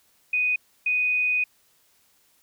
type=tone bursts at uneven times; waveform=sine; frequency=2489 Hz; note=D#7; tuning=in tune; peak=-20 dBFS; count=2; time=0.33-0.56 / 0.86-1.44 s; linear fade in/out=5 ms; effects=white hiss -63 dBFS RMS until 2.42 s